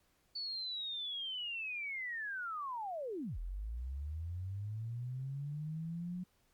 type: linear two-way sweep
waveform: sine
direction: down then up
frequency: 4494 to 40.05 to 182.7 Hz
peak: -38 dBFS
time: 0.35-6.24 s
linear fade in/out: 10 ms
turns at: 3.38 s
effects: pink hiss -74 dBFS RMS until 6.53 s + Opus 48 kbps